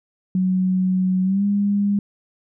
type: tone with pitch glide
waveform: sine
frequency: 185.6 to 202.4 Hz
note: F#3 to G#3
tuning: +6 to -44 cents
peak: -16 dBFS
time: 0.35-1.99 s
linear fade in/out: 2 ms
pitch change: +150 cents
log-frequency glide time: 1.23-1.44 s
effects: none